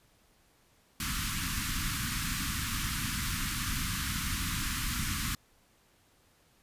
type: band-stop noise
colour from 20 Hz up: pink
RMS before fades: -33 dBFS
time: 1-5.35 s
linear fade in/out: 2 ms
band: 280 to 1100 Hz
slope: 48 dB/octave
effects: pink hiss -66 dBFS RMS until 6.62 s + resampled to 32000 Hz